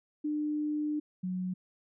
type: tone pair in turn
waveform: sine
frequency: 300 / 183.6 Hz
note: D4 / F#3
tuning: +37 / -13 cents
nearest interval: major sixth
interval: 850 cents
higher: first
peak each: -29 / -31 dBFS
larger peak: first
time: 0.24-1 / 1.23-1.54 s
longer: first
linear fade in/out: 10 ms
effects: none